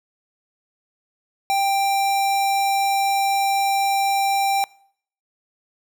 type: tone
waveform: square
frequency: 788 Hz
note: G5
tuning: 9 cents sharp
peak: -18 dBFS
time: 1.5-4.64 s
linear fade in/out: 0 ms
effects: noise-tail reverb RT60 0.6 s tail -24 dB re dry